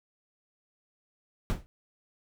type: noise with exponential decay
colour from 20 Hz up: brown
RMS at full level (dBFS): -22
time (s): 1.5-1.66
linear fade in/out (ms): 0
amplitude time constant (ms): 34
effects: none